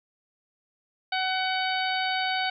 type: harmonic tone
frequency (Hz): 751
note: F#5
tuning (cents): +26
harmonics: 1 / 2 / 3 / 4 / 5 / 6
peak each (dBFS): -28 / -31 / -33 / -34 / -35 / -36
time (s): 1.12-2.5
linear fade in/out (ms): 5
effects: none

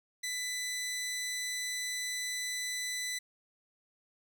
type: tone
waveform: 15% pulse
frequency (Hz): 1995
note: B6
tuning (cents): +17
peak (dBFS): -28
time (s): 0.23-3.19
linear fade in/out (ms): 10
effects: none

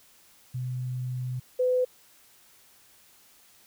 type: tone pair in turn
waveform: sine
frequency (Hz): 126.4 / 504.1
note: B2 / B4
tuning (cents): +41 / +35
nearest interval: 2 octaves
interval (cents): 2394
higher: second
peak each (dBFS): -29 / -21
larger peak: second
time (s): 0.54-1.4 / 1.59-1.85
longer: first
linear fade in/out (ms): 10
effects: white hiss -58 dBFS RMS until 3.66 s

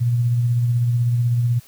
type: tone with tremolo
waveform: sine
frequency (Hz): 120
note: B2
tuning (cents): -49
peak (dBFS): -14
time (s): 0-1.6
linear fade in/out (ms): 20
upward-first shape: sine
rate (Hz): 16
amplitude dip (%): 30
effects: white hiss -49 dBFS RMS until 1.67 s

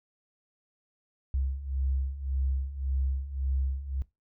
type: beating tone pair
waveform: sine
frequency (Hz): 65.7 / 67.5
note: C2 / C#2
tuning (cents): +8 / -45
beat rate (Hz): 1.8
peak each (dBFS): -33 / -29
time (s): 1.34-4.02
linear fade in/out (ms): 0
effects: noise-tail reverb RT60 0.2 s tail -20 dB re dry

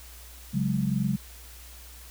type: chord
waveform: sine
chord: C# suspended fourth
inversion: none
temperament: equal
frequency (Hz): 138.59 / 185 / 207.7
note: C#3 / F#3 / G#3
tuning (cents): 0 / 0 / 0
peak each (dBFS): -28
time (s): 0.53-1.17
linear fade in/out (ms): 20
effects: added 60 Hz sine -46 dBFS peak until 2.1 s + white hiss -49 dBFS RMS until 2.1 s

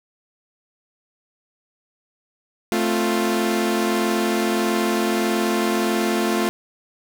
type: chord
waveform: sawtooth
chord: F major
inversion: first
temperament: equal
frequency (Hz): 220 / 261.6 / 349.2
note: A3 / C4 / F4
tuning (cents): 0 / 0 / 0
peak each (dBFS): -18 / -24 / -18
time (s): 2.72-6.49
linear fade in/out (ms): 0
effects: none

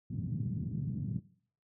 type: band-pass noise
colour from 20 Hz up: pink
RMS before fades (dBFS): -36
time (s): 0.1-1.2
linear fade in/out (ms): 10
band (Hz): 110 to 190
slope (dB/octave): 24
effects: noise-tail reverb RT60 0.5 s tail -17 dB re dry

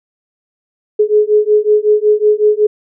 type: beating tone pair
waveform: sine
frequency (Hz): 420 / 425.4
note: G#4 / G#4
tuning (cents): +19 / +42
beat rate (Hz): 5.4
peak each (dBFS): -11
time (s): 0.99-2.67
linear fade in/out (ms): 10
effects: none

